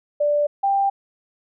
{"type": "tone pair in turn", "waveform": "sine", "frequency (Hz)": [587.3, 790.8], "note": ["D5", "G5"], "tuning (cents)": [0, 15], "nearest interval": "perfect fourth", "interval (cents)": 515, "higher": "second", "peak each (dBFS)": -16, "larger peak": "neither", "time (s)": [[0.2, 0.47], [0.63, 0.9]], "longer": "neither", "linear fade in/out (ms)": 10, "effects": []}